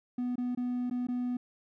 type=tone with dropouts; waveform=triangle; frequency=246.9 Hz; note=B3; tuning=in tune; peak=-27 dBFS; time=0.18-1.37 s; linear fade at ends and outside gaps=5 ms; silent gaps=0.357-0.38 / 0.55-0.573 / 0.899-0.91 / 1.07-1.085 s; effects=tanh soft clip ceiling -23 dBFS